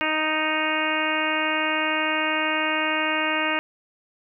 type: harmonic tone with a mistuned harmonic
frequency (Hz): 311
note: D#4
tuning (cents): -1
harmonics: 1 / 2 / 3 / 4 / 5 / 6 / 7 / 8 / 9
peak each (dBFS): -30 / -30 / -30 / -30 / -30 / -30 / -30 / -30 / -30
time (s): 0.01-3.59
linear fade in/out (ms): 0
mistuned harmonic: 7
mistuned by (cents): +15
effects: none